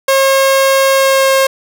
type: tone with pitch glide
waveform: sawtooth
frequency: 540 to 536.6 Hz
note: C#5 to C5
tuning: -45 to +44 cents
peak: -4 dBFS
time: 0.08-1.47 s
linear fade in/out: 5 ms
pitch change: -11 cents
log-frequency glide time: 0.96-1.32 s
effects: none